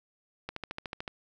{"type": "click train", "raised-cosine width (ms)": 0.3, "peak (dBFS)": -20, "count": 9, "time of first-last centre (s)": [0.49, 1.078], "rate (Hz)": 13.6, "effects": []}